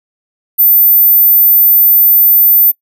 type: tone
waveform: sine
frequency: 14080 Hz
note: A9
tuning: in tune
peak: -4 dBFS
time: 0.58-2.72 s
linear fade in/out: 20 ms
effects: noise-tail reverb RT60 0.1 s tail -19 dB re dry